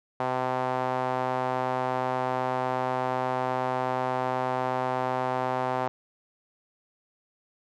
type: tone with band-pass filter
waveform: sawtooth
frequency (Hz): 128.2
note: C3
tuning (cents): -35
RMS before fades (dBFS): -28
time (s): 0.2-5.88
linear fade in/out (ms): 0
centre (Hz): 830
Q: 2.1
effects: none